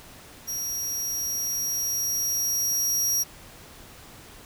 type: tone with level ramp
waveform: sawtooth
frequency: 5680 Hz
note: F8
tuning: 28 cents sharp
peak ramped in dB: -26 to -19 dBFS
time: 0.47-3.24 s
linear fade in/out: 20 ms
effects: pink hiss -47 dBFS RMS until 4.45 s